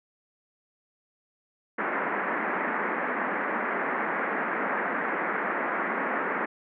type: band-pass noise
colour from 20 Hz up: white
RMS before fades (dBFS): -29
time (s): 1.78-6.46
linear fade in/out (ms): 10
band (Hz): 190 to 2000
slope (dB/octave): 48
effects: none

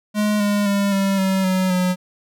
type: tone with pitch steps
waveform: square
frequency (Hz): 210 / 205.1 / 200.3 / 195.6 / 191.02 / 186.55 / 182.18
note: G#3 / G#3 / G3 / G3 / G3 / F#3 / F#3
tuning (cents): +19 / -21 / +38 / -4 / -45 / +14 / -27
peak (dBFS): -17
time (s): 0.14-1.96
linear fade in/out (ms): 50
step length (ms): 260
effects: none

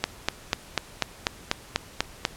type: click train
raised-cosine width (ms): 0.2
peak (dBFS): -4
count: 10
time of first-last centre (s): 0.04-2.251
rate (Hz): 4.07
effects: pink hiss -47 dBFS RMS until 2.36 s + low-pass 12000 Hz 12 dB/octave

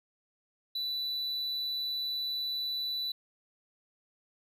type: tone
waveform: triangle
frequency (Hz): 3972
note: B7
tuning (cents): +9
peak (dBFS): -30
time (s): 0.75-3.12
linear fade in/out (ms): 5
effects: none

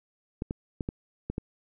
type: clicks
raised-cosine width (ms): 3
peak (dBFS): -18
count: 6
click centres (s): 0.421 / 0.509 / 0.808 / 0.889 / 1.3 / 1.381
effects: none

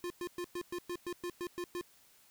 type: tone bursts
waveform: square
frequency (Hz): 352.1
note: F4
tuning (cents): +14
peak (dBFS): -37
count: 11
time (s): 0.04-1.811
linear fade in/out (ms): 0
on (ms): 61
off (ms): 110
effects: white hiss -64 dBFS RMS until 2.3 s

